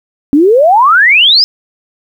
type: exponential sweep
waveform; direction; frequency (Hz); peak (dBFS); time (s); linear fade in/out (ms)
sine; up; 270.6 to 5210; -3; 0.33-1.44; 0
effects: 7-bit